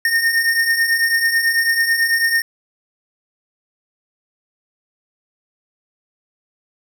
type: beating tone pair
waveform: square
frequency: 1827 / 1836.1 Hz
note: A#6 / A#6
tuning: -35 / -27 cents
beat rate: 9.1 Hz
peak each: -22 / -16 dBFS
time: 0.05-2.42 s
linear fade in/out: 2 ms
effects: 9-bit